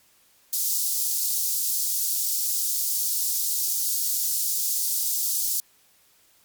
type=high-pass noise; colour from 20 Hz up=white; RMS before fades=-25 dBFS; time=0.53-5.6 s; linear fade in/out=0 ms; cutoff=4900 Hz; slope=24 dB/octave; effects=white hiss -60 dBFS RMS until 6.44 s + MP3 96 kbps